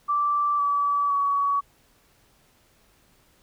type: tone with pitch steps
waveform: sine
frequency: 1168 / 1148.6 / 1129.5 Hz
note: D6 / D6 / C#6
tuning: -10 / -39 / +32 cents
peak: -20 dBFS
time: 0.08-1.61 s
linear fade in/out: 20 ms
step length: 510 ms
effects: pink hiss -61 dBFS RMS until 3.42 s